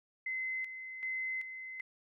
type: tone with tremolo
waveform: sine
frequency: 2052 Hz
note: C7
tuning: 34 cents flat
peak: -34 dBFS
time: 0.26-1.81 s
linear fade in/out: 5 ms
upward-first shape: square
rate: 1.3 Hz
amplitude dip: 60%
effects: none